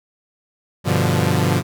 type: chord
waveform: sawtooth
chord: G dominant seventh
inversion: none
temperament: equal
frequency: 98 / 123.47 / 146.83 / 174.61 Hz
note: G2 / B2 / D3 / F3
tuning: 0 / 0 / 0 / 0 cents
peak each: -17 dBFS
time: 0.84-1.63 s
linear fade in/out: 50 ms
effects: none